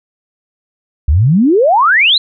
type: exponential sweep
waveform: sine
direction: up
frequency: 65.3 to 4179 Hz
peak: -6 dBFS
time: 1.08-2.18 s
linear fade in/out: 5 ms
effects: none